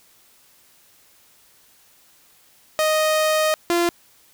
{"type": "tone pair in turn", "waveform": "sawtooth", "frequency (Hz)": [622.3, 344.6], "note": ["D#5", "F4"], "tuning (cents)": [0, -23], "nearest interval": "minor seventh", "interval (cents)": 1023, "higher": "first", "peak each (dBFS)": -13, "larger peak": "neither", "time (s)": [[2.79, 3.54], [3.7, 3.89]], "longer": "first", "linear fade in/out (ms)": 0, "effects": ["white hiss -55 dBFS RMS until 4.33 s"]}